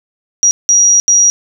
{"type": "tone bursts at uneven times", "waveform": "sine", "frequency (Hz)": 5750, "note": "F8", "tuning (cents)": 50, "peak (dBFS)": -5, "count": 3, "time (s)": [[0.43, 0.51], [0.69, 1], [1.08, 1.3]], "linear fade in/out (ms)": 0, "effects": []}